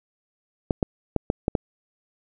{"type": "clicks", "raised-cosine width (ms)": 2, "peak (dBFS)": -7, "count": 6, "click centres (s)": [0.708, 0.828, 1.163, 1.301, 1.481, 1.552], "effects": []}